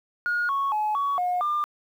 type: tone with pitch steps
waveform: sine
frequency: 1436 / 1106 / 851 / 1124 / 719 / 1198 Hz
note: F6 / C#6 / G#5 / C#6 / F#5 / D6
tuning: +48 / -4 / +42 / +24 / -50 / +34 cents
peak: -21 dBFS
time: 0.26-1.64 s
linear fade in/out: 0 ms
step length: 230 ms
effects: tanh soft clip ceiling -19 dBFS + 9-bit